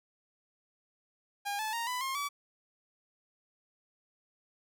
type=tone with pitch steps; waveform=sawtooth; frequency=810 / 868.1 / 930.4 / 997.2 / 1068.8 / 1145.5 Hz; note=G#5 / A5 / A#5 / B5 / C6 / D6; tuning=-43 / -24 / -4 / +16 / +36 / -44 cents; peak=-29 dBFS; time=1.45-2.29 s; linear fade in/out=20 ms; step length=140 ms; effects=none